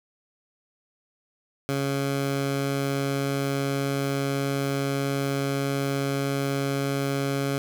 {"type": "tone", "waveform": "15% pulse", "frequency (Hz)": 138.59, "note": "C#3", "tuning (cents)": 0, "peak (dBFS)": -18, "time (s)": [1.69, 7.58], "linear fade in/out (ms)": 0, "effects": []}